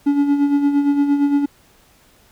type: tone with tremolo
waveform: triangle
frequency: 285 Hz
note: C#4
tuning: 48 cents sharp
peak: -9 dBFS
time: 0.06-1.46 s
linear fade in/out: 10 ms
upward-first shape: sine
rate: 8.7 Hz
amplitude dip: 55%
effects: pink hiss -53 dBFS RMS until 2.31 s